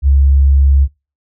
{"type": "tone", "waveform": "sine", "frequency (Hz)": 69, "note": "C#2", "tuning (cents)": -7, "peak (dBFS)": -6, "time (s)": [0.02, 0.88], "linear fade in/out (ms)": 50, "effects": ["noise-tail reverb RT60 0.3 s tail -24 dB re dry"]}